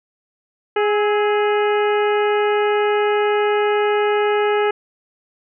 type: harmonic tone with a mistuned harmonic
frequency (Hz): 415.9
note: G#4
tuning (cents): +2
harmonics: 1 / 2 / 3 / 4 / 5 / 6 / 7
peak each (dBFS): -16 / -22 / -26 / -28 / -30 / -32 / -33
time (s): 0.76-4.71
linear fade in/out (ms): 5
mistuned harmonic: 3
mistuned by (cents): +63
effects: none